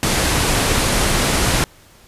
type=low-pass noise; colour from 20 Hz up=pink; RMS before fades=-17 dBFS; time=0.03-1.64 s; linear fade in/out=0 ms; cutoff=12000 Hz; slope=48 dB/octave; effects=pink hiss -48 dBFS RMS until 2.07 s + resampled to 32000 Hz